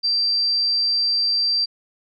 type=tone; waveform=sine; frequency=4699 Hz; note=D8; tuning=in tune; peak=-17 dBFS; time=0.03-1.66 s; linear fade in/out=20 ms; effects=none